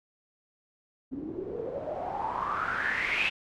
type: noise with low-pass filter sweep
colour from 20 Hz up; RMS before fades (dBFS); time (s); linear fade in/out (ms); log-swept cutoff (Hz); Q
white; -32; 1.11-3.3; 20; 270 to 2700; 8.6
effects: none